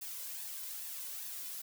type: noise with flanger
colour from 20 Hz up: blue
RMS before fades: -43 dBFS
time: 0.01-1.62 s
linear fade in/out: 10 ms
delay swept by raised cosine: 1.1 to 2.02 ms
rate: 2.4 Hz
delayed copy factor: +0.5
effects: none